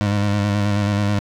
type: tone with vibrato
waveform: 25% pulse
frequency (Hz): 102.3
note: G#2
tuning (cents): -26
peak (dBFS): -13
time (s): 0.01-1.19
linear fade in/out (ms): 0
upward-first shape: square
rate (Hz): 9.3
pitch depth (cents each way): 28
effects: low-pass 6000 Hz 12 dB/octave + 7-bit